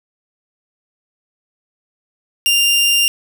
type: tone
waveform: sawtooth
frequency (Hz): 2794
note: F7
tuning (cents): 0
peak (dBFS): -8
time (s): 2.46-3.08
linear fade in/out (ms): 0
effects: 8-bit